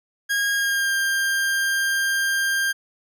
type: tone with pitch glide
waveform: 40% pulse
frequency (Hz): 1632 to 1594.7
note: G#6 to G6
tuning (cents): -31 to +29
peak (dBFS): -19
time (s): 0.29-2.73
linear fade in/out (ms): 20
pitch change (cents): -40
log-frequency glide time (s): 0.54-0.94
effects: none